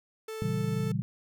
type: tone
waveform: 45% pulse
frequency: 440 Hz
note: A4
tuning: in tune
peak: -36 dBFS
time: 0.28-0.92 s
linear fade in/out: 5 ms
type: chord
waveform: sine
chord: A# diminished seventh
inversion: none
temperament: equal with one note detuned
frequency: 116.14 / 138.59 / 164.81 / 196 Hz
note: A#2 / C#3 / E3 / G3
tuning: -6 / 0 / 0 / 0 cents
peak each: -33 dBFS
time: 0.42-1.02 s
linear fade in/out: 0 ms
effects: none